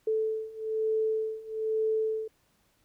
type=beating tone pair; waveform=sine; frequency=437.9 / 439 Hz; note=A4 / A4; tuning=-8 / -4 cents; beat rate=1.1 Hz; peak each=-31 / -29 dBFS; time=0.07-2.28 s; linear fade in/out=5 ms; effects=pink hiss -69 dBFS RMS until 2.84 s